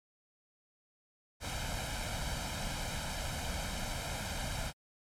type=noise with comb filter; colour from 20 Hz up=pink; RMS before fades=-37 dBFS; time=1.4-4.73 s; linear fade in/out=50 ms; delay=1.3 ms; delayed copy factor=+0.7; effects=low-pass 10000 Hz 12 dB/octave + MP3 96 kbps